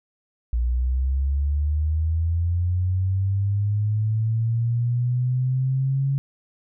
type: linear sweep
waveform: sine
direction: up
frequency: 58.27 to 138.5 Hz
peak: -19 dBFS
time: 0.53-6.18 s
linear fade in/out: 0 ms
effects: none